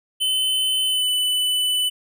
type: tone with pitch glide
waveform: square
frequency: 3042 to 2993 Hz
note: F#7 to F#7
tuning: +47 to +19 cents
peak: -19 dBFS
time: 0.2-1.9 s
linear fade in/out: 20 ms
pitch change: -28 cents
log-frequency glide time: 0.86-1.08 s
effects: none